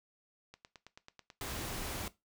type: click train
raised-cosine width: 0.2 ms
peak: -33 dBFS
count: 10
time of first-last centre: 0.54-1.519 s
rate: 9.19 Hz
type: noise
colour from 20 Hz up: pink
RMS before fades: -40 dBFS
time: 1.41-2.08 s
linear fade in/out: 2 ms
effects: noise-tail reverb RT60 0.2 s tail -17 dB re dry